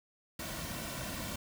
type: noise with comb filter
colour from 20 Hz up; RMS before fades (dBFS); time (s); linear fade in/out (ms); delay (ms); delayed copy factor
pink; -40; 0.39-1.36; 5; 2.4; -0.65
effects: none